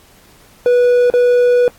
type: tone with dropouts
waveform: triangle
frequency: 489.5 Hz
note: B4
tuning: 15 cents flat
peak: -6 dBFS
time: 0.66-1.68 s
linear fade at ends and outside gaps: 1 ms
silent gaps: 1.101-1.138 s
effects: pink hiss -47 dBFS RMS until 1.78 s + AAC 64 kbps